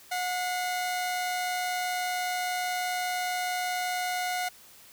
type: tone pair together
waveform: sawtooth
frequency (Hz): 726 / 2053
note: F#5 / C7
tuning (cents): -33 / -33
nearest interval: octave + tritone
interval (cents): 1800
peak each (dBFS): -25 / -34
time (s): 0.11-4.49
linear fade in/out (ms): 10
effects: white hiss -53 dBFS RMS until 4.92 s